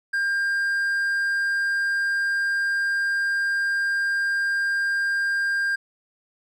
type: tone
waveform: triangle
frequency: 1600 Hz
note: G6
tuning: 35 cents sharp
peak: -19 dBFS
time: 0.13-5.76 s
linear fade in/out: 10 ms
effects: none